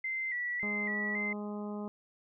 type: tone with vibrato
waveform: sine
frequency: 2012 Hz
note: B6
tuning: 32 cents sharp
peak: -32 dBFS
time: 0.04-1.33 s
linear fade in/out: 5 ms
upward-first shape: square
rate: 1.8 Hz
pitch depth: 55 cents each way
type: harmonic tone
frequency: 207.7 Hz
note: G#3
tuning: in tune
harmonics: 1 / 2 / 3 / 4 / 5 / 6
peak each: -37 / -43 / -47 / -49 / -51 / -53 dBFS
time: 0.63-1.88 s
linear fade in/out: 0 ms
effects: none